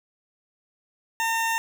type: tone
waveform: 20% pulse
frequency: 909 Hz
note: A#5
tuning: 44 cents flat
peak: -18 dBFS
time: 1.2-1.58 s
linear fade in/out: 0 ms
effects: none